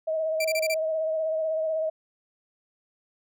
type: tone with vibrato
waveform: sine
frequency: 635 Hz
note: D#5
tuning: 35 cents sharp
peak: -24 dBFS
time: 0.07-1.9 s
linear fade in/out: 10 ms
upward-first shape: sine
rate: 16 Hz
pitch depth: 29 cents each way
type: tone bursts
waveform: sawtooth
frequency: 2349 Hz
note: D7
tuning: in tune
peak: -23 dBFS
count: 5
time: 0.4-0.743 s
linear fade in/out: 5 ms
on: 47 ms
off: 27 ms
effects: none